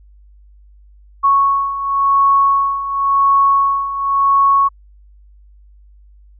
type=beating tone pair; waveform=sine; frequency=1106 / 1106.93 Hz; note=C#6 / C#6; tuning=-4 / -3 cents; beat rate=0.93 Hz; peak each=-17 / -12 dBFS; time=1.23-4.69 s; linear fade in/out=20 ms; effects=added 50 Hz sine -42 dBFS peak until 6.39 s